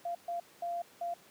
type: tone bursts at uneven times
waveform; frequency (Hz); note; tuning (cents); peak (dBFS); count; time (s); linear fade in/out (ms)
sine; 691; F5; -19; -33; 4; 0.05-0.15 / 0.28-0.4 / 0.62-0.82 / 1.01-1.14; 5
effects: pink hiss -59 dBFS RMS until 1.3 s + high-pass 200 Hz 12 dB/octave